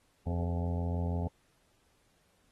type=harmonic tone with a mistuned harmonic; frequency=86.2 Hz; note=F2; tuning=22 cents flat; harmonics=1 / 2 / 3 / 5 / 6 / 7 / 8 / 9 / 10; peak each=-31 / -37 / -41 / -45 / -47 / -48 / -49 / -50 / -51 dBFS; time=0.26-1.28 s; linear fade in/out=10 ms; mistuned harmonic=5; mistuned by=-39 cents; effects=pink hiss -71 dBFS RMS until 2.51 s + AAC 32 kbps

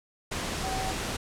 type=tone in noise; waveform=sine; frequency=760 Hz; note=F#5; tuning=46 cents sharp; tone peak=-32 dBFS; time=0.63-0.92 s; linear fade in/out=10 ms; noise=pink; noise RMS=-32 dBFS; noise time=0.31-1.17 s; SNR=-3 dB; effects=low-pass 9000 Hz 12 dB/octave

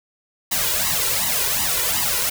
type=noise with flanger; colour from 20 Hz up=white; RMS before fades=-21 dBFS; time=0.51-2.3 s; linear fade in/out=10 ms; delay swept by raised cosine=1 to 2.1 ms; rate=2.7 Hz; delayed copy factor=+0.95; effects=none

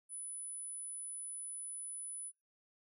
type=tone; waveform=sine; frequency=9980 Hz; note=D#9; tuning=4 cents sharp; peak=-40 dBFS; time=0.09-2.32 s; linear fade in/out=50 ms; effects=noise-tail reverb RT60 0.2 s tail -21 dB re dry + tanh soft clip ceiling -40 dBFS

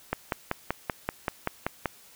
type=click train; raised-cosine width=0.5 ms; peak=-11 dBFS; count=10; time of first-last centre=0.13-1.857 s; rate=5.21 Hz; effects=white hiss -54 dBFS RMS until 2.15 s

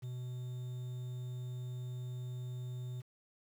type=tone with quantisation; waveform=triangle; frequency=125 Hz; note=B2; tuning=21 cents sharp; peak=-37 dBFS; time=0.02-3.02 s; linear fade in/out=20 ms; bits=10; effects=none

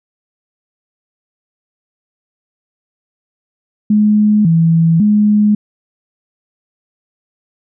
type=tone with pitch steps; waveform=sine; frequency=210.8 / 164.6 / 209.4 Hz; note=G#3 / E3 / G#3; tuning=+26 / -2 / +15 cents; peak=-7 dBFS; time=3.9-5.55 s; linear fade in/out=5 ms; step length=550 ms; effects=none

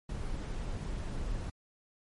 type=noise; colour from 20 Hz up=brown; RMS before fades=-36 dBFS; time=0.09-1.5 s; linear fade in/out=5 ms; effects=MP3 48 kbps

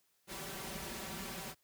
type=noise with comb filter; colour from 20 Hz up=pink; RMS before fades=-43 dBFS; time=0.27-1.55 s; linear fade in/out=50 ms; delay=5.2 ms; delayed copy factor=+0.75; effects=white hiss -75 dBFS RMS until 1.63 s + high-pass 60 Hz 12 dB/octave

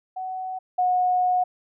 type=tone pair in turn; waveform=sine; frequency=748 / 728.4 Hz; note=F#5 / F#5; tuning=+19 / -27 cents; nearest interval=unison; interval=46 cents; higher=first; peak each=-28 / -18 dBFS; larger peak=second; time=0.16-0.59 / 0.78-1.44 s; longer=second; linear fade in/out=10 ms; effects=none

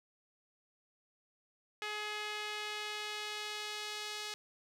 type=tone with band-pass filter sweep; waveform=sawtooth; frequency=421.6 Hz; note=G#4; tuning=26 cents sharp; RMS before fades=-41 dBFS; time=1.82-4.34 s; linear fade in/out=0 ms; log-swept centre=2500 to 4300 Hz; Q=1.1; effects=none

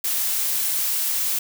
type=noise; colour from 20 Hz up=blue; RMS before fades=-23 dBFS; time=0.04-1.39 s; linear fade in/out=5 ms; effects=none

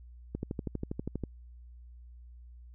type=click train; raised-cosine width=3 ms; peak=-21 dBFS; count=12; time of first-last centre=0.35-1.237 s; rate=12.4 Hz; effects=added 60 Hz sine -48 dBFS peak until 2.74 s

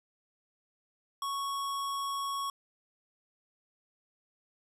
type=tone; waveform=square; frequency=1108.7 Hz; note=C#6; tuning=in tune; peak=-33 dBFS; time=1.22-2.5 s; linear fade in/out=2 ms; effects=resampled to 32000 Hz + 12-bit

